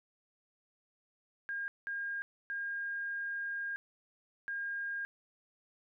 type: tone bursts at uneven times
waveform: sine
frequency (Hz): 1616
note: G#6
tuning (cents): -48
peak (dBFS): -35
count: 4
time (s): 1.49-1.68 / 1.87-2.22 / 2.5-3.76 / 4.48-5.05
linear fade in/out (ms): 0
effects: none